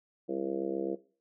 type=harmonic tone with a mistuned harmonic; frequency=67.7 Hz; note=C#2; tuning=40 cents flat; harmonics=3 / 4 / 5 / 6 / 7 / 8 / 9 / 10; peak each=-42 / -43 / -34 / -40 / -37 / -40 / -51 / -47 dBFS; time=0.28-0.96 s; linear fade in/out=20 ms; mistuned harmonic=3; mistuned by=-69 cents; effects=noise-tail reverb RT60 0.4 s tail -19 dB re dry